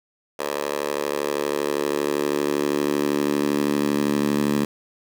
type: tone with high-pass filter sweep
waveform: 10% pulse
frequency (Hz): 72.6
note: D2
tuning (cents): -19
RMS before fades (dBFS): -23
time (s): 0.39-4.65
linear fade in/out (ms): 5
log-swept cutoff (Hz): 570 to 210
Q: 2.1
effects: 7-bit